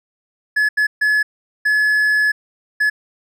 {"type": "tone bursts at uneven times", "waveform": "triangle", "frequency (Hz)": 1707, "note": "G#6", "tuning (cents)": 47, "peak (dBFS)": -11, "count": 5, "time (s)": [[0.56, 0.69], [0.77, 0.87], [1.01, 1.23], [1.65, 2.32], [2.8, 2.9]], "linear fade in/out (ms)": 10, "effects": []}